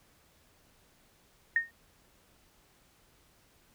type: tone with exponential decay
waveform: sine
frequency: 1845 Hz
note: A#6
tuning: 18 cents flat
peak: -20 dBFS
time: 1.56-1.71 s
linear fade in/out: 2 ms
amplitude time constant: 32 ms
effects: pink hiss -65 dBFS RMS until 3.74 s